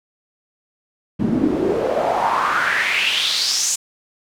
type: noise with band-pass filter sweep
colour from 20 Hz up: pink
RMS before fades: -19 dBFS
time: 1.19-3.76 s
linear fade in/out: 10 ms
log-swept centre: 200 to 7200 Hz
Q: 4.7
effects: none